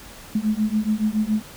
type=beating tone pair; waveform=sine; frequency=211.1 / 218.2 Hz; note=G#3 / A3; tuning=+29 / -14 cents; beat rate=7.1 Hz; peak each=-22 dBFS; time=0.35-1.42 s; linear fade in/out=5 ms; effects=pink hiss -42 dBFS RMS until 1.56 s